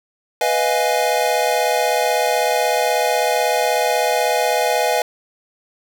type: chord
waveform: square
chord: F half-diminished seventh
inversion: second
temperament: equal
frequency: 493.9 / 622.3 / 698.5 / 830.6 Hz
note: Cb5 / Eb5 / F5 / Ab5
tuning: 0 / 0 / 0 / 0 cents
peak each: -22 dBFS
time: 0.41-5.02 s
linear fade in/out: 2 ms
effects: none